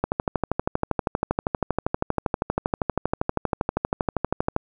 click train, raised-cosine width 1 ms, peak -7 dBFS, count 58, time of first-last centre 0.04-4.564 s, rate 12.6 Hz, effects none

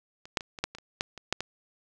clicks, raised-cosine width 0.2 ms, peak -28 / -8 / -22 / -23 / -9 / -24 / -29 / -10 / -25 / -8 / -15 dBFS, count 11, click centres 0.255 / 0.372 / 0.408 / 0.588 / 0.64 / 0.75 / 0.785 / 1.009 / 1.177 / 1.326 / 1.406 s, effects none

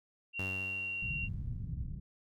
sine tone, 2754 Hz, F7, 25 cents flat, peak -35 dBFS, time 0.33-1.29 s, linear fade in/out 50 ms
sawtooth tone with exponential decay, 94.7 Hz, F#2, 41 cents sharp, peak -33 dBFS, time 0.39-1.73 s, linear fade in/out 5 ms, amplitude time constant 290 ms
white low-pass noise, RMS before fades -39 dBFS, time 1.02-2 s, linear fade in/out 10 ms, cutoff 140 Hz, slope 24 dB/octave
effects none

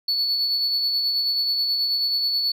sine tone with tremolo, 4435 Hz, C#8, in tune, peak -16 dBFS, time 0.08-2.52 s, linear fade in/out 5 ms, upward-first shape sine, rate 9.3 Hz, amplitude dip 40%, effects tanh soft clip ceiling -18 dBFS

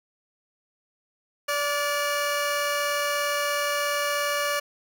15% pulse tone pair together, 579.4 / 1430 Hz, D5 / F6, -24 / +41 cents, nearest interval octave + major third, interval 1565 cents, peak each -18 / -26 dBFS, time 1.48-4.6 s, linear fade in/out 10 ms, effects none

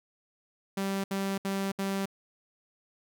sawtooth tone bursts, 195.3 Hz, G3, 6 cents flat, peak -25 dBFS, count 4, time 0.77-2.057 s, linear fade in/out 5 ms, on 270 ms, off 69 ms, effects none

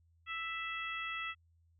harmonic tone, 660 Hz, E5, 2 cents sharp, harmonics 2 / 3 / 4 / 5, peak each -42 / -42 / -42 / -47 dBFS, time 0.26-1.35 s, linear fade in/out 50 ms, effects added 83 Hz sine -66 dBFS peak until 1.79 s

